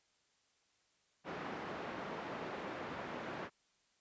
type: band-pass noise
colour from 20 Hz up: pink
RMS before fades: -44 dBFS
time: 1.24-3.5 s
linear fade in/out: 50 ms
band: 230 to 1800 Hz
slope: 12 dB/octave
effects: white hiss -75 dBFS RMS until 4 s + resampled to 16000 Hz